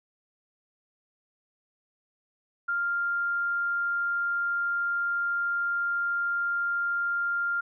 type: tone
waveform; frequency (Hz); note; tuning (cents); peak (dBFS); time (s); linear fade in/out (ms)
sine; 1396.9; F6; 0; -25; 2.68-7.61; 10
effects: none